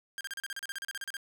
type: tone bursts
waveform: sawtooth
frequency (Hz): 1600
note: G6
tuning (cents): +35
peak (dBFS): -32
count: 16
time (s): 0.18-1.168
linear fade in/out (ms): 0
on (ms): 28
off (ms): 36
effects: none